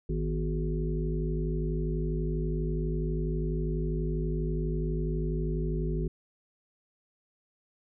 harmonic tone with a mistuned harmonic, 52.2 Hz, G#1, 10 cents sharp, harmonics 1 / 3 / 5 / 7 / 8, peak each -30 / -32 / -39 / -36 / -40 dBFS, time 0.09-6.08 s, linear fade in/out 5 ms, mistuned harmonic 5, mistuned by -110 cents, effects none

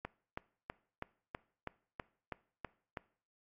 click train, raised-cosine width 0.5 ms, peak -24 dBFS, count 10, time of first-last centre 0.05-2.972 s, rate 3.08 Hz, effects noise-tail reverb RT60 0.5 s tail -22 dB re dry + AAC 32 kbps

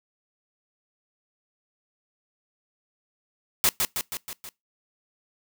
white noise with echo, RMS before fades -20 dBFS, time 3.64-3.69 s, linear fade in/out 0 ms, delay 160 ms, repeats 5, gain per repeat -4 dB, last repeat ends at 4.49 s, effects noise-tail reverb RT60 0.2 s tail -23 dB re dry

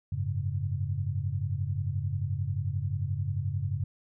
sine chord, F# suspended second, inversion none, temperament equal, 92.5 / 103.83 / 138.59 Hz, F#2 / G#2 / C#3, 0 / 0 / 0 cents, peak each -32 / -32 / -33 dBFS, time 0.12-3.84 s, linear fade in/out 5 ms, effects none

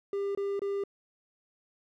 triangle tone bursts, 398.9 Hz, G4, 30 cents sharp, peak -27 dBFS, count 3, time 0.13-0.838 s, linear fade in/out 2 ms, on 220 ms, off 24 ms, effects none

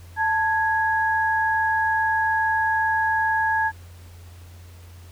sine tone pair together, 883.6 / 1661.2 Hz, A5 / G#6, +7 / 0 cents, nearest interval major seventh, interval 1093 cents, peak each -21 / -22 dBFS, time 0.16-3.72 s, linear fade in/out 50 ms, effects added 87 Hz sine -41 dBFS peak until 5.11 s + pink hiss -52 dBFS RMS until 5.11 s

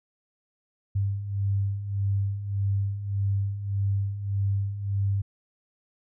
sine beating tone pair, 98 / 99.7 Hz, G2 / G2, 0 / +30 cents, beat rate 1.7 Hz, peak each -31 / -25 dBFS, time 0.95-5.22 s, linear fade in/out 10 ms, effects none

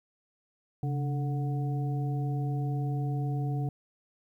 harmonic tone with a mistuned harmonic, 146.83 Hz, D3, in tune, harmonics 1 / 2 / 3 / 5, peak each -28 / -39 / -43 / -42 dBFS, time 0.83-3.69 s, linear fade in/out 2 ms, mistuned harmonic 1, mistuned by -110 cents, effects 11-bit

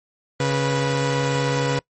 sawtooth tone pair together, 138.59 / 489.9 Hz, C#3 / B4, 0 / -14 cents, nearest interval octave + minor seventh, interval 2186 cents, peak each -17 / -19 dBFS, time 0.4-1.79 s, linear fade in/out 2 ms, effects noise-tail reverb RT60 0.1 s tail -23 dB re dry + MP3 32 kbps

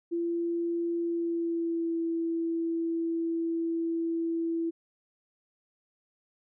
sine tone with pitch glide, 340 to 331.7 Hz, F4 to E4, -46 to +11 cents, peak -27 dBFS, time 0.11-4.71 s, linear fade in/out 20 ms, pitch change -43 cents, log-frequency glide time 0.99-1.99 s, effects none

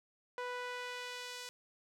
sawtooth tone with band-pass filter sweep, 493.9 Hz, B4, in tune, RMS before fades -43 dBFS, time 0.38-1.49 s, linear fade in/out 0 ms, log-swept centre 1100 to 5400 Hz, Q 0.77, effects none

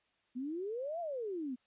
sine exponential two-way sweep, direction up then down, 240 to 707 to 240 Hz, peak -36 dBFS, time 0.35-1.56 s, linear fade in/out 20 ms, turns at 1 s, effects white hiss -75 dBFS RMS until 1.66 s + resampled to 8000 Hz

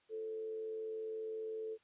sine tone with frequency modulation, 440 Hz, A4, in tune, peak -39 dBFS, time 0.09-1.78 s, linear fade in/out 50 ms, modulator 94.7 Hz, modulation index 0.25, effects white hiss -72 dBFS RMS until 1.83 s + resampled to 8000 Hz

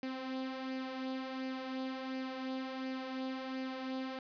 sawtooth tone with flanger, 261.6 Hz, C4, in tune, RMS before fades -40 dBFS, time 0.03-4.19 s, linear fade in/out 2 ms, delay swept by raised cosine 0.4 to 3.6 ms, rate 1.4 Hz, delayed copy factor +0.5, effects resampled to 11025 Hz + 10-bit

